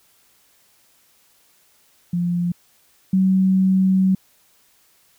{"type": "tone pair in turn", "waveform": "sine", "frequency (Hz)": [174.61, 188.99], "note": ["F3", "F#3"], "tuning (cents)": [0, 37], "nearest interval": "minor second", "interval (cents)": 137, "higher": "second", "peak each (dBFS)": [-18, -13], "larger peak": "second", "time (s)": [[2.13, 2.52], [3.13, 4.15]], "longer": "second", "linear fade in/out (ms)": 5, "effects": ["white hiss -58 dBFS RMS until 5.18 s"]}